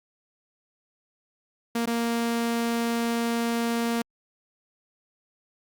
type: tone with dropouts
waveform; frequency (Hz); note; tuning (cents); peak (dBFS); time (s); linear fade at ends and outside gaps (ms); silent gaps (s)
sawtooth; 233.1; A#3; 0; -20; 1.75-4.02; 5; 1.858-1.872
effects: Opus 48 kbps